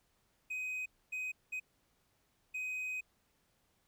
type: tone bursts at uneven times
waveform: triangle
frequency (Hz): 2512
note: D#7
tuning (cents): +16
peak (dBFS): -35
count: 4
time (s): 0.5-0.86 / 1.12-1.32 / 1.52-1.6 / 2.54-3.01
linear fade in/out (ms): 10
effects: pink hiss -75 dBFS RMS until 3.87 s